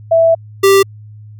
sine / square tone pair in turn, 659.3 / 392 Hz, E5 / G4, 0 / 0 cents, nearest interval major sixth, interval 900 cents, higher first, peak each -6 dBFS, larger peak neither, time 0.11-0.35 / 0.63-0.83 s, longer first, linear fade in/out 10 ms, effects added 106 Hz sine -32 dBFS peak until 1.39 s

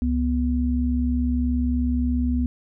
sine tone pair together, 68.98 / 245.8 Hz, C#2 / B3, -8 / -8 cents, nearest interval octave + minor seventh, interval 2200 cents, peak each -22 dBFS, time 0.02-2.46 s, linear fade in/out 0 ms, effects none

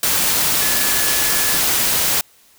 sine tone in noise, 1713 Hz, A6, 47 cents flat, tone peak -27 dBFS, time 0.61-1.58 s, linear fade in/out 2 ms, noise white, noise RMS -17 dBFS, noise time 0.03-2.21 s, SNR -13 dB, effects white hiss -52 dBFS RMS until 2.58 s

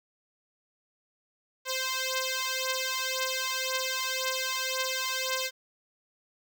5% pulse beating tone pair, 520 / 521.9 Hz, C5 / C5, -11 / -4 cents, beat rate 1.9 Hz, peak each -20 dBFS, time 1.65-5.51 s, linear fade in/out 50 ms, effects none

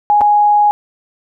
sine tone with dropouts, 830.6 Hz, G#5, in tune, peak -7 dBFS, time 0.1-0.71 s, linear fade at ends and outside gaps 0 ms, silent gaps 0.209-0.215 s, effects none

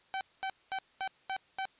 sawtooth tone bursts, 769 Hz, G5, 33 cents flat, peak -29 dBFS, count 6, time 0.14-1.654 s, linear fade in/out 0 ms, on 69 ms, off 220 ms, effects white hiss -65 dBFS RMS until 1.79 s + resampled to 8000 Hz

